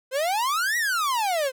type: exponential two-way sweep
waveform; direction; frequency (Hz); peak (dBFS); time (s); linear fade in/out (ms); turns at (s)
45% pulse; up then down; 502 to 1960 to 502; -22; 0.11-1.52; 50; 0.77
effects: none